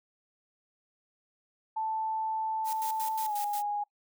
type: tone with pitch glide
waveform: sine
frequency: 880 to 825.8 Hz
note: A5 to G#5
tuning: 0 to -10 cents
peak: -29 dBFS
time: 1.76-3.84 s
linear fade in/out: 10 ms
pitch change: -110 cents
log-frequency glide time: 3.24-3.34 s
type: noise with tremolo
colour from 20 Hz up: blue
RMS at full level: -39 dBFS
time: 2.64-3.63 s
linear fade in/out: 50 ms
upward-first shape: square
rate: 5.6 Hz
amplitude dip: 80%
effects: noise-tail reverb RT60 0.1 s tail -23 dB re dry